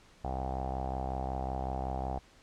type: tone with low-pass filter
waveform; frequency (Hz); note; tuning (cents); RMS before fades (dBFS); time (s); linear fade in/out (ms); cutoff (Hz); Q
sawtooth; 65.41; C2; 0; -35; 0.24-2.19; 5; 760; 8.9
effects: pink hiss -60 dBFS RMS until 2.42 s + low-pass 7000 Hz 12 dB/octave